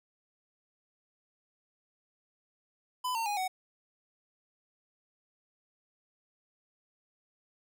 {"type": "tone with pitch steps", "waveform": "square", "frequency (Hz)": [1004, 910.1, 825, 747.8], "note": ["B5", "A#5", "G#5", "F#5"], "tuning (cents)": [28, -42, -12, 18], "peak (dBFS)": -31, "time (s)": [3.04, 3.48], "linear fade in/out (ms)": 10, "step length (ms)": 110, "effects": []}